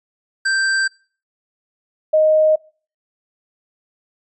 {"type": "tone pair in turn", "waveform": ["square", "sine"], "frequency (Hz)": [1568, 622.3], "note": ["G6", "D#5"], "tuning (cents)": [0, 0], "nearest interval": "octave + major third", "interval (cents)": 1600, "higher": "first", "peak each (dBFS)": [-16, -10], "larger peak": "second", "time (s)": [[0.45, 0.88], [2.13, 2.56]], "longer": "neither", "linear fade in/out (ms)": 10, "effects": ["noise-tail reverb RT60 0.4 s tail -24 dB re dry", "resampled to 22050 Hz"]}